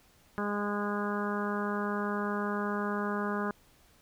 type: harmonic tone with a mistuned harmonic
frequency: 205.3 Hz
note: G#3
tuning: 20 cents flat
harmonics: 1 / 2 / 3 / 4 / 5 / 6 / 7 / 8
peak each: -33 / -36 / -41 / -42 / -39 / -39 / -40 / -43 dBFS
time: 0.38-3.51 s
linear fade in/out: 0 ms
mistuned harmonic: 7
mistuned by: +18 cents
effects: pink hiss -63 dBFS RMS until 4.01 s